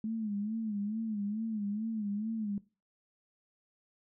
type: tone with vibrato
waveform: sine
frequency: 213.5 Hz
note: G#3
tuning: 48 cents sharp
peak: -32 dBFS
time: 0.04-2.58 s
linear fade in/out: 2 ms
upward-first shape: sine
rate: 2.3 Hz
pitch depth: 100 cents each way
effects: noise-tail reverb RT60 0.3 s tail -19 dB re dry